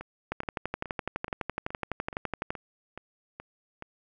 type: two click trains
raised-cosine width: 0.5 ms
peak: -24 / -15 dBFS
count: 10 / 27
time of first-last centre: 0.01-3.824 / 0.32-2.505 s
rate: 2.36 / 11.9 Hz
effects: none